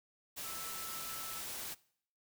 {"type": "tone in noise", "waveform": "sine", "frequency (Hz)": 1318.5, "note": "E6", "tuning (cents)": 0, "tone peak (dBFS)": -49, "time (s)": [0.43, 1.41], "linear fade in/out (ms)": 20, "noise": "white", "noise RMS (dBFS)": -43, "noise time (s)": [0.36, 1.75], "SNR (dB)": -9, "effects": ["noise-tail reverb RT60 0.6 s tail -21 dB re dry"]}